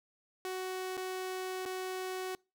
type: tone with dropouts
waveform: sawtooth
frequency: 372.5 Hz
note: F#4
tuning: 12 cents sharp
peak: -32 dBFS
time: 0.45-2.35 s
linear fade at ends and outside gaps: 1 ms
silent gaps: 0.97-0.975 / 1.654-1.659 s
effects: noise-tail reverb RT60 0.3 s tail -26 dB re dry